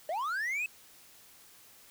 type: linear sweep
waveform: triangle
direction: up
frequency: 583 to 2618 Hz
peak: -29 dBFS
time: 0.09-0.66 s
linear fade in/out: 2 ms
effects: white hiss -57 dBFS RMS until 1.9 s